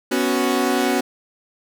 sawtooth chord, B suspended second, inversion none, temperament equal, 246.9 / 277.2 / 370 Hz, B3 / C#4 / F#4, 0 / 0 / 0 cents, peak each -18 dBFS, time 0.11-1.01 s, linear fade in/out 10 ms, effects none

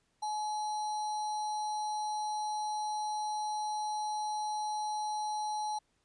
sine tone with sample-and-hold, 850 Hz, G#5, 40 cents sharp, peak -32 dBFS, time 0.22-5.79 s, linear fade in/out 10 ms, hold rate 4900 Hz, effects pink hiss -75 dBFS RMS until 6.04 s + resampled to 22050 Hz

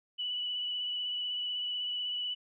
sine tone with vibrato, 2960 Hz, F#7, in tune, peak -32 dBFS, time 0.18-2.35 s, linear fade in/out 20 ms, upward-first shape sine, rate 16 Hz, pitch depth 18 cents each way, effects none

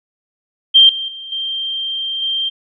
sine tone with level steps, 3164 Hz, G7, 15 cents sharp, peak -4 / -20 / -28 / -19 / -16 dBFS, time 0.74-2.5 s, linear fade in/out 20 ms, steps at 0.89 / 1.08 / 1.32 / 2.22 s, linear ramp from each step 2 ms, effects none

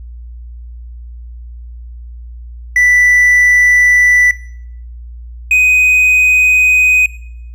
triangle tone pair in turn, 1975.5 / 2502 Hz, B6 / D#7, 0 / +9 cents, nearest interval major third, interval 409 cents, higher second, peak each -5 dBFS, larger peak neither, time 2.76-4.31 / 5.51-7.06 s, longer neither, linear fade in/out 2 ms, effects noise-tail reverb RT60 0.7 s tail -19 dB re dry + added 59 Hz sine -27 dBFS peak until 7.54 s

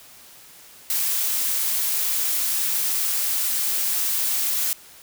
blue noise, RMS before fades -23 dBFS, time 0.9-4.73 s, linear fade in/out 0 ms, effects white hiss -47 dBFS RMS until 5.02 s

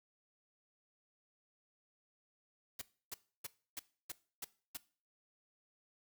white noise bursts, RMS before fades -43 dBFS, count 7, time 2.79-4.772 s, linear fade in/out 5 ms, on 26 ms, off 300 ms, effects noise-tail reverb RT60 0.4 s tail -19 dB re dry

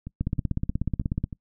two click trains, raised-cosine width 5 ms, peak -22 / -13 dBFS, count 5 / 18, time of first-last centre 0.07-1.328 / 0.21-1.24 s, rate 3.18 / 16.5 Hz, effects noise-tail reverb RT60 0.1 s tail -24 dB re dry

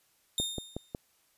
sawtooth tone with exponential decay, 3657 Hz, A#7, 34 cents flat, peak -24 dBFS, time 0.38-0.94 s, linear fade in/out 1 ms, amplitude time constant 120 ms
click train, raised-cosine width 2 ms, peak -21 dBFS, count 4, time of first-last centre 0.4-0.948 s, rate 5.47 Hz
effects white hiss -69 dBFS RMS until 1.37 s + resampled to 32000 Hz

